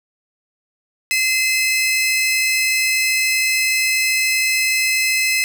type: tone pair together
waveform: sawtooth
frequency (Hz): 2059 / 2587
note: C7 / E7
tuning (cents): -28 / -33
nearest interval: major third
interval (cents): 395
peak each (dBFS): -15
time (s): 1.11-5.44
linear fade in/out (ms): 0
effects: none